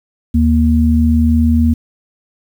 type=tone pair together; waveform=sine; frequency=78.5 / 235.2 Hz; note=D#2 / A#3; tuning=+16 / +16 cents; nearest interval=octave + perfect fifth; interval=1900 cents; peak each=-11 dBFS; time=0.34-1.74 s; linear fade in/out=10 ms; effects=7-bit